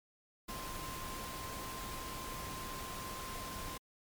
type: tone in noise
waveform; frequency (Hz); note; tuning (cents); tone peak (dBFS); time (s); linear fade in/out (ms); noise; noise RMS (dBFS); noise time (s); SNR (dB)
sine; 1046.5; C6; 0; -46; 0.48-3.78; 10; pink; -44; 0.48-3.78; -5
effects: MP3 96 kbps